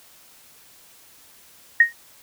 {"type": "tone with exponential decay", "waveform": "sine", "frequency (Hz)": 1864.7, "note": "A#6", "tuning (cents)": 0, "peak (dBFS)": -6, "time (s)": [1.8, 1.93], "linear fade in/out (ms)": 5, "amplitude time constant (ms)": 27, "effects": ["white hiss -51 dBFS RMS until 2.22 s"]}